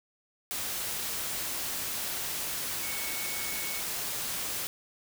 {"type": "tone in noise", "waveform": "sine", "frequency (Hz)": 2217, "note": "C#7", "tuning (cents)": 0, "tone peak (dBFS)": -40, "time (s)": [2.83, 3.8], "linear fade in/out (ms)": 0, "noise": "white", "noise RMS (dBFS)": -34, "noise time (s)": [0.51, 4.67], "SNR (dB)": -9, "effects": []}